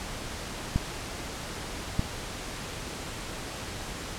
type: clicks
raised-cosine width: 5 ms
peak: -12 dBFS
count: 2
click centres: 0.76 / 1.994 s
effects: pink hiss -37 dBFS RMS until 4.18 s + low-pass 9000 Hz 12 dB/octave